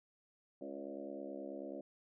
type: harmonic tone with a mistuned harmonic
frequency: 69.3 Hz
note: C#2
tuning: in tune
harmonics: 3 / 4 / 5 / 6 / 7 / 8 / 9 / 10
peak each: -53 / -48 / -49 / -59 / -52 / -49 / -53 / -60 dBFS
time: 0.61-1.81 s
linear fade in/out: 5 ms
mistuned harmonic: 8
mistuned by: +25 cents
effects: none

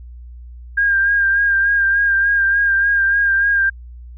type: tone with vibrato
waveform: sine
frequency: 1607 Hz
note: G6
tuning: 43 cents sharp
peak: -12 dBFS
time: 0.77-3.7 s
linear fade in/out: 10 ms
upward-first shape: sine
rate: 3.4 Hz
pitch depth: 30 cents each way
effects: added 60 Hz sine -33 dBFS peak until 4.17 s

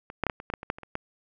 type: clicks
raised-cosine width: 0.5 ms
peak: -24 / -10 / -10 / -12 / -24 / -18 / -13 / -23 / -11 / -26 / -27 / -15 dBFS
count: 12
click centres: 0.101 / 0.237 / 0.267 / 0.298 / 0.401 / 0.501 / 0.538 / 0.631 / 0.701 / 0.785 / 0.833 / 0.954 s
effects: none

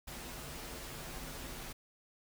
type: noise with comb filter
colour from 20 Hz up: pink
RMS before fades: -45 dBFS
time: 0.07-1.73 s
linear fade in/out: 10 ms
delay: 9.9 ms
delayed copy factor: -0.6
effects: none

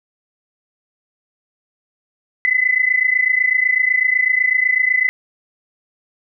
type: tone pair together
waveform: sine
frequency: 2003 / 2031 Hz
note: B6 / B6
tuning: +24 / +48 cents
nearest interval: unison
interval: 24 cents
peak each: -16 dBFS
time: 2.45-5.09 s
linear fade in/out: 0 ms
effects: none

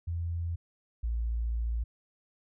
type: tone pair in turn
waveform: sine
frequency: 84.7 / 57.31 Hz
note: E2 / A#1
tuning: +48 / -29 cents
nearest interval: perfect fifth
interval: 677 cents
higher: first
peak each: -30 / -28 dBFS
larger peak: second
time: 0.07-0.56 / 1.03-1.84 s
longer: second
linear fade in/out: 10 ms
effects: none

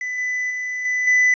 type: tone with level steps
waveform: triangle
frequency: 1998 Hz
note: B6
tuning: 20 cents sharp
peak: -22 / -19 / -22 / -17 / -11 dBFS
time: 0.01-1.34 s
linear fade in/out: 2 ms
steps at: 0.18 / 0.5 / 0.85 / 1.07 s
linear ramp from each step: 5 ms
effects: resampled to 16000 Hz + 8-bit

